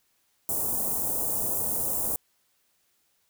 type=band-stop noise; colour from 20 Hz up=white; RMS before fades=-28 dBFS; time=0.49-2.16 s; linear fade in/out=0 ms; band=860 to 8500 Hz; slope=24 dB/octave; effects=white hiss -70 dBFS RMS until 3.29 s